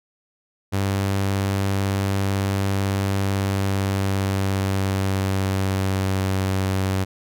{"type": "tone with pitch glide", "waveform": "sawtooth", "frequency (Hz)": [98, 95.49], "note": ["G2", "G2"], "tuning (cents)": [0, -45], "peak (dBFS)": -16, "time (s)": [0.72, 7.05], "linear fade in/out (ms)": 20, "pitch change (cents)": -45, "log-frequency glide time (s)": [3.35, 6.37], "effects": []}